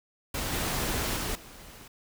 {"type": "noise with level steps", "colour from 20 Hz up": "pink", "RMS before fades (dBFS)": [-32, -30, -32, -48], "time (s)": [0.34, 1.88], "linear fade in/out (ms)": 5, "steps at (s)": [0.52, 1.16, 1.35], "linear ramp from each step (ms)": 5, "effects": []}